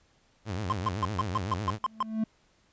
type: tone with vibrato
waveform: sawtooth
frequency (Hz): 98.1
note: G2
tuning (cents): +2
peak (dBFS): -27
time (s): 0.45-1.79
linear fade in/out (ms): 50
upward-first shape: triangle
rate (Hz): 7.9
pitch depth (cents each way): 250
type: tone bursts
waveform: triangle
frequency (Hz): 1046.5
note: C6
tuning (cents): 0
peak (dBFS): -22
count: 9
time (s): 0.7-2.027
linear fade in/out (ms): 0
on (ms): 23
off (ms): 140
type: tone with exponential growth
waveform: triangle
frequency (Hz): 220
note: A3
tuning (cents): 0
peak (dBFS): -21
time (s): 1.79-2.24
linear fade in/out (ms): 5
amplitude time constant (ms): 97
effects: pink hiss -66 dBFS RMS until 2.72 s + resampled to 16000 Hz